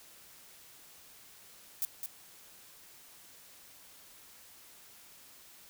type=noise with echo; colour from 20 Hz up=violet; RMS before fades=-32 dBFS; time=1.82-1.85 s; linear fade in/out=0 ms; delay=210 ms; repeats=1; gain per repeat=-6 dB; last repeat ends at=2.06 s; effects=white hiss -56 dBFS RMS until 5.69 s

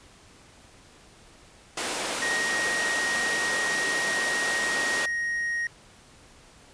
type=high-pass noise; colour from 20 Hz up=pink; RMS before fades=-30 dBFS; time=1.77-5.06 s; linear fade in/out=5 ms; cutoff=360 Hz; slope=12 dB/octave
type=tone; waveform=triangle; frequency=1876 Hz; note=A#6; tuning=11 cents sharp; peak=-24 dBFS; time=2.22-5.67 s; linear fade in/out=2 ms
effects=pink hiss -53 dBFS RMS until 6.73 s + resampled to 22050 Hz

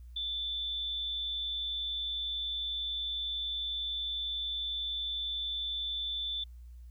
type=tone with amplitude modulation; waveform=sine; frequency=3520 Hz; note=A7; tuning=in tune; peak=-31 dBFS; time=0.16-6.44 s; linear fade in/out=5 ms; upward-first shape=sine; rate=231 Hz; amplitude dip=35%; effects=added 60 Hz sine -46 dBFS peak until 6.9 s + white hiss -75 dBFS RMS until 6.9 s

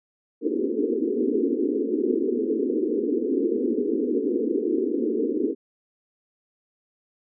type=band-pass noise; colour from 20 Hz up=white; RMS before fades=-24 dBFS; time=0.41-5.55 s; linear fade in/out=50 ms; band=230 to 460 Hz; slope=96 dB/octave; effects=none

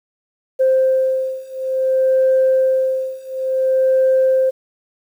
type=beating tone pair; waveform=sine; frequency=523.3 / 523.87 Hz; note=C5 / C5; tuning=0 / +2 cents; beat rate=0.57 Hz; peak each=-16 / -15 dBFS; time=0.59-4.51 s; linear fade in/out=20 ms; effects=tanh soft clip ceiling -7 dBFS + 8-bit

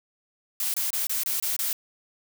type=noise bursts; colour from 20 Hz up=blue; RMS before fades=-27 dBFS; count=7; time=0.6-1.73 s; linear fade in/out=2 ms; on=140 ms; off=25 ms; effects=none

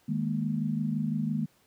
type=chord; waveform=sine; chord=D# suspended fourth; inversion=none; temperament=just; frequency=155.56 / 207.4 / 233.3 Hz; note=D#3 / G#3 / A#3; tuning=0 / -2 / +2 cents; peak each=-31 dBFS; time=0.08-1.46 s; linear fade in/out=10 ms; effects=pink hiss -65 dBFS RMS until 1.66 s + high-pass 80 Hz 12 dB/octave

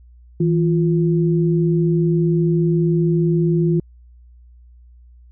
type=tone pair together; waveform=sine; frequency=162.48 / 349.2 Hz; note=E3 / F4; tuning=-25 / 0 cents; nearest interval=octave + minor second; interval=1325 cents; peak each=-15 / -19 dBFS; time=0.4-3.8 s; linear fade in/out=5 ms; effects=added 60 Hz sine -43 dBFS peak until 5.31 s

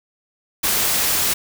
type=noise; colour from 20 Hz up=white; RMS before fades=-19 dBFS; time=0.63-1.34 s; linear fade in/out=10 ms; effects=none

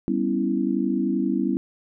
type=chord; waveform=sine; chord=C# half-diminished seventh; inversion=second; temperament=equal; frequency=196 / 246.9 / 277.2 / 329.6 Hz; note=G3 / B3 / C#4 / E4; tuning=0 / 0 / 0 / 0 cents; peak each=-26 dBFS; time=0.08-1.57 s; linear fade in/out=0 ms; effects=none

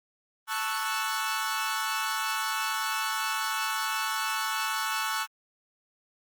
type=chord; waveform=sawtooth; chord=F# minor seventh; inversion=first; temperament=equal; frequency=880 / 1108.7 / 1318.5 / 1480 Hz; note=A5 / C#6 / E6 / F#6; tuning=0 / 0 / 0 / 0 cents; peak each=-30 dBFS; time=0.47-5.27 s; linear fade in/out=50 ms; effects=Opus 32 kbps

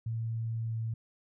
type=tone with pitch glide; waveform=sine; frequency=113.7 to 112.85 Hz; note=A#2 to A2; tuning=-43 to +44 cents; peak=-31 dBFS; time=0.06-0.94 s; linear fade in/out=5 ms; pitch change=-13 cents; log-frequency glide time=0.6-0.75 s; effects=none

